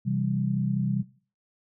sine chord, C major, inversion none, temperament equal with one note detuned, 130.81 / 165.58 / 196 Hz, C3 / E3 / G3, 0 / +8 / 0 cents, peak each -27 / -31 / -28 dBFS, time 0.05-1.03 s, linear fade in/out 20 ms, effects noise-tail reverb RT60 0.4 s tail -18 dB re dry

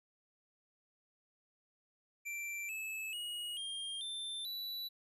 square tone with pitch steps, 2349 / 2606 / 2892 / 3209 / 3560 / 3951 Hz, D7 / E7 / F#7 / G7 / A7 / B7, 0 / -20 / -40 / +40 / +20 / 0 cents, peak -40 dBFS, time 2.25-4.89 s, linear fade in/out 20 ms, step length 440 ms, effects resampled to 32000 Hz

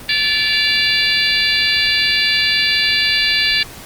harmonic tone with a mistuned harmonic, 580 Hz, D5, 22 cents flat, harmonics 3 / 4 / 5 / 6 / 7 / 8, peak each -20 / -20 / -20 / -20 / -20 / -20 dBFS, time 0.09-3.63 s, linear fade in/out 2 ms, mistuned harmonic 5, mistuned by -63 cents, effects pink hiss -35 dBFS RMS until 3.85 s + Opus 32 kbps

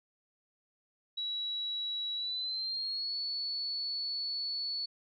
sine tone with pitch glide, 3900 to 4428 Hz, B7 to C#8, -23 to -3 cents, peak -33 dBFS, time 1.17-4.86 s, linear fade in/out 10 ms, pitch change +220 cents, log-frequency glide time 2.16-3.17 s, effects none

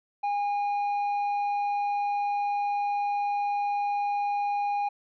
sine tone with tanh clipping, 816 Hz, G#5, 31 cents flat, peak -26 dBFS, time 0.23-4.89 s, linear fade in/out 10 ms, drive 5 dB, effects none

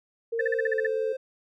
sine tone with pitch glide, 460.1 to 442.4 Hz, A#4 to A4, -23 to +9 cents, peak -26 dBFS, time 0.32-1.13 s, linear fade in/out 10 ms, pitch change -68 cents, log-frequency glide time 0.54-0.76 s
triangle tone, 523.3 Hz, C5, in tune, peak -28 dBFS, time 0.39-1.17 s, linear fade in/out 10 ms
sine tone bursts, 1760 Hz, A6, in tune, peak -24 dBFS, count 8, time 0.39-0.867 s, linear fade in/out 5 ms, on 22 ms, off 43 ms
effects none

